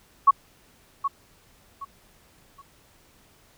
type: tone with echo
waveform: sine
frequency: 1110 Hz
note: C#6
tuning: 2 cents sharp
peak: -10 dBFS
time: 0.27-0.31 s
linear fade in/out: 10 ms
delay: 770 ms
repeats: 3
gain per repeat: -11 dB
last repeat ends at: 2.62 s
effects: pink hiss -58 dBFS RMS until 3.57 s